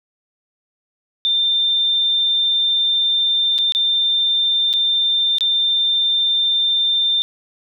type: tone with dropouts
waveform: sine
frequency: 3588 Hz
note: A7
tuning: 33 cents sharp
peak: -14 dBFS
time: 1.25-7.22 s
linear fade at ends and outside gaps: 0 ms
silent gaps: 3.581-3.587 / 3.722-3.749 / 4.73-4.737 / 5.384-5.408 s
effects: none